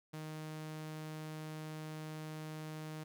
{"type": "tone", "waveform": "sawtooth", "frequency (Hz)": 155.56, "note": "D#3", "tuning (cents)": 0, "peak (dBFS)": -39, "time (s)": [0.13, 3.04], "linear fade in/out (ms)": 10, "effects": []}